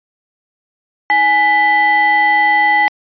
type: ring-modulated tone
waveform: triangle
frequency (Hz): 576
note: D5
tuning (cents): -34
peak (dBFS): -4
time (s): 1.1-2.88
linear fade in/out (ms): 0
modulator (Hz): 1410
effects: resampled to 11025 Hz